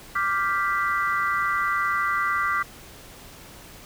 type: chord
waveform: sine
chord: G dominant seventh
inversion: second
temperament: equal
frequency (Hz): 1174.7 / 1396.9 / 1568 / 1975.5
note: D6 / F6 / G6 / B6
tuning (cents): 0 / 0 / 0 / 0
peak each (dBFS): -24 / -28 / -30 / -28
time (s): 0.15-2.63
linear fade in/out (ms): 10
effects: pink hiss -45 dBFS RMS until 3.85 s